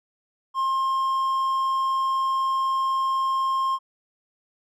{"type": "tone", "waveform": "triangle", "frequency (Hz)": 1064, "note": "C6", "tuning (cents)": 29, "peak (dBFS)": -19, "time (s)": [0.54, 3.79], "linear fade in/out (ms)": 50, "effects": []}